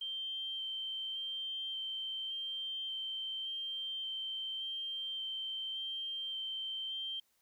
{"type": "tone with vibrato", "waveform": "sine", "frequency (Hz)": 3136, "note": "G7", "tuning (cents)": 0, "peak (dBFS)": -37, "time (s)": [0.01, 7.2], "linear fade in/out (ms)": 5, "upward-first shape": "square", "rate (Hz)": 0.87, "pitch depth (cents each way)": 8, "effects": ["white hiss -75 dBFS RMS until 7.41 s"]}